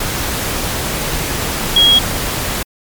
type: tone in noise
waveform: sine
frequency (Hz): 3299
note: G#7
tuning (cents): -12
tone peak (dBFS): -6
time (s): 1.76-1.99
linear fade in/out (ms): 5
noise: pink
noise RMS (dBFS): -19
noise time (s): 0-2.63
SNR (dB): +10
effects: MP3 96 kbps